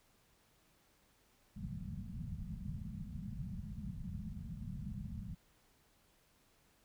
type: low-pass noise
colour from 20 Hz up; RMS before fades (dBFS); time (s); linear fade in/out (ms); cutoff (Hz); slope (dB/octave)
white; -44; 1.56-5.35; 5; 220; 96
effects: pink hiss -71 dBFS RMS until 6.84 s